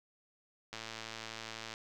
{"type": "click train", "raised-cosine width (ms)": 0.2, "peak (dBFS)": -25, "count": 114, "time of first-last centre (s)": [0.73, 1.739], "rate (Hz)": 112, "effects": []}